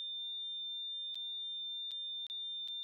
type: tone with dropouts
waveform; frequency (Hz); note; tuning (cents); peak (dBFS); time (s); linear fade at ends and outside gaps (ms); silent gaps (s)
sine; 3599; A7; +38; -39; 0-2.83; 0; 1.145-1.155 / 1.909-1.916 / 2.267-2.299 / 2.676-2.684
effects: none